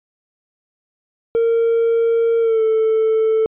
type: tone with pitch glide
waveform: triangle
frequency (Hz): 460 to 441.5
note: A#4 to A4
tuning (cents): -23 to +6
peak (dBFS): -10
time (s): 1.35-3.46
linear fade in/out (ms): 0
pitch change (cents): -71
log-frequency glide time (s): 2.4-2.62
effects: tanh soft clip ceiling -8 dBFS + resampled to 8000 Hz